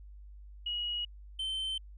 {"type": "tone pair in turn", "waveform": ["sine", "triangle"], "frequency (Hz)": [2902, 3091], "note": ["F#7", "G7"], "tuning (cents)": [-34, -25], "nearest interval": "minor second", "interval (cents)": 109, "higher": "second", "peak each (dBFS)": [-32, -31], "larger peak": "second", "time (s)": [[0.66, 1.05], [1.39, 1.78]], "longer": "neither", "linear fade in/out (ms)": 5, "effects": ["added 50 Hz sine -47 dBFS peak until 1.97 s", "resampled to 24000 Hz"]}